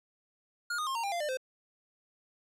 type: tone with pitch steps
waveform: square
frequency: 1424 / 1232.5 / 1066.8 / 923.3 / 799.2 / 691.7 / 598.7 / 518.2 Hz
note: F6 / D#6 / C6 / A#5 / G5 / F5 / D5 / C5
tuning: +33 / -17 / +33 / -17 / +33 / -17 / +33 / -17 cents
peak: -32 dBFS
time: 0.7-1.372 s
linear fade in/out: 5 ms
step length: 84 ms
effects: low-pass 11000 Hz 12 dB/octave